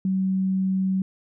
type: tone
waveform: sine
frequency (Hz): 189.6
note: F#3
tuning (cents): +43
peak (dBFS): -20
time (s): 0.05-1.02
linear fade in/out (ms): 2
effects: none